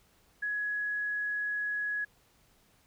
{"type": "tone", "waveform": "sine", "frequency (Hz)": 1678, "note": "G#6", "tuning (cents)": 17, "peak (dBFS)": -30, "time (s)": [0.42, 2.05], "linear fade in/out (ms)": 10, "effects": ["pink hiss -66 dBFS RMS until 2.86 s"]}